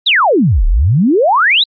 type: exponential two-way sweep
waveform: sine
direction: down then up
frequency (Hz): 4088 to 33.47 to 4088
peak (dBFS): -7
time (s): 0.06-1.64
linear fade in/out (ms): 10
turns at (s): 0.66
effects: Opus 48 kbps